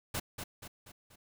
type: noise with echo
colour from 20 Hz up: pink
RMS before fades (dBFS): -34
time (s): 0.14-0.2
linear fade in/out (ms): 10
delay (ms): 240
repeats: 4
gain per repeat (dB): -6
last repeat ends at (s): 1.16
effects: none